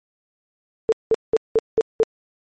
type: tone bursts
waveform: sine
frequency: 444.9 Hz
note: A4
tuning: 19 cents sharp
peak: -12 dBFS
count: 6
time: 0.89-2.032 s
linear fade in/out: 0 ms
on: 32 ms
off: 190 ms
effects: MP3 32 kbps